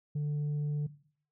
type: tone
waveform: sine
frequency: 147.6 Hz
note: D3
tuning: 9 cents sharp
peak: -27 dBFS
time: 0.15-0.87 s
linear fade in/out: 10 ms
effects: noise-tail reverb RT60 0.5 s tail -17 dB re dry + tanh soft clip ceiling -29 dBFS